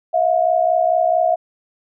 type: tone pair together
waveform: sine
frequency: 649 / 713.5 Hz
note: E5 / F5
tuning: -27 / +37 cents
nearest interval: major second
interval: 164 cents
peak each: -16 dBFS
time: 0.13-1.36 s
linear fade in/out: 20 ms
effects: none